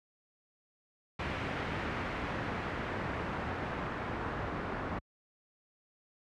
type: noise with low-pass filter sweep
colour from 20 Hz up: pink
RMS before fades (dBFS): -36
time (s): 1.19-4.99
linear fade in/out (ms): 5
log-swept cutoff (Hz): 2200 to 1400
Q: 1.2
effects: high-pass 60 Hz 12 dB/octave